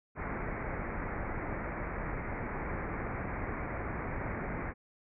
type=low-pass noise; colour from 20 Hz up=pink; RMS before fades=-37 dBFS; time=0.15-4.74 s; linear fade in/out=50 ms; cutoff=2300 Hz; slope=96 dB/octave; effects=none